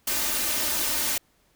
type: noise with comb filter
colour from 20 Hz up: white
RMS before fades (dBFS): -26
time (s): 0.07-1.18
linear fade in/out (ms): 5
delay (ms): 3.3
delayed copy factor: +0.7
effects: pink hiss -65 dBFS RMS until 1.55 s